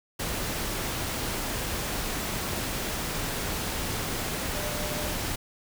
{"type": "tone in noise", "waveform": "sine", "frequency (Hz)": 598, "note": "D5", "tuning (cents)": 31, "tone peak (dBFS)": -37, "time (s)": [4.54, 5.14], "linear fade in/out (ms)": 10, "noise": "pink", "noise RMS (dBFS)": -31, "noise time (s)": [0.19, 5.36], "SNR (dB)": -9, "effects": []}